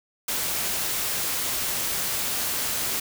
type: noise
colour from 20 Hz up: white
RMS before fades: -27 dBFS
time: 0.28-3 s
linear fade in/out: 5 ms
effects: none